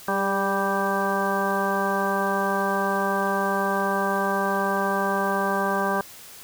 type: harmonic tone with a mistuned harmonic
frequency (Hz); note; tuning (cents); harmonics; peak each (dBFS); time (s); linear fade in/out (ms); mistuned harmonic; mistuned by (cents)
196; G3; 0; 1 / 2 / 3 / 4 / 5 / 6 / 8; -29 / -29 / -29 / -29 / -29 / -29 / -29; 0.08-6.01; 2; 2; +25
effects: white hiss -44 dBFS RMS until 6.43 s